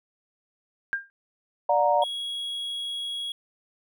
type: tone with exponential decay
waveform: sine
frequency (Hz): 1600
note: G6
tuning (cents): +35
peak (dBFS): -20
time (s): 0.93-1.1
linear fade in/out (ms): 0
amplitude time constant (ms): 35
type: chord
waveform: sine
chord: D augmented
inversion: none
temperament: equal with one note detuned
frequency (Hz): 587.3 / 722.7 / 932.3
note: D5 / F#5 / A#5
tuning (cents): 0 / -41 / 0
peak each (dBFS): -23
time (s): 1.69-2.04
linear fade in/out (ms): 5
type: tone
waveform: triangle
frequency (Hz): 3322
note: G#7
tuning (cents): 0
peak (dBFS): -28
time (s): 2.02-3.32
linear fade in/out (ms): 2
effects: none